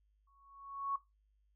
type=tone with exponential growth; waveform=sine; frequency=1108.7 Hz; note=C#6; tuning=in tune; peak=-31 dBFS; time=0.27-0.96 s; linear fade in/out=5 ms; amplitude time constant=150 ms; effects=noise-tail reverb RT60 0.2 s tail -17 dB re dry + added 51 Hz sine -70 dBFS peak until 1.55 s